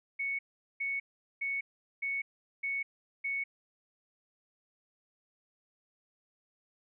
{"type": "tone bursts", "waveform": "sine", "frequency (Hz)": 2217, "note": "C#7", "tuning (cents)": 0, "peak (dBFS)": -31, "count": 6, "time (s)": [0.19, 3.44], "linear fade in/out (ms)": 10, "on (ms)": 200, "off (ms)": 410, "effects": []}